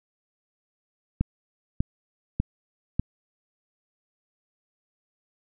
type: click train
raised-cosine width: 5 ms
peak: -10 dBFS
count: 4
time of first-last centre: 1.21-2.996 s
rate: 1.68 Hz
effects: none